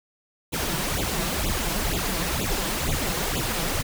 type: noise with flanger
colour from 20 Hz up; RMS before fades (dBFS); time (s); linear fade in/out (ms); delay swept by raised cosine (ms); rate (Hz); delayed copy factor
pink; -26; 0.52-3.83; 20; 0.27 to 6.07; 2.1; +0.95
effects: none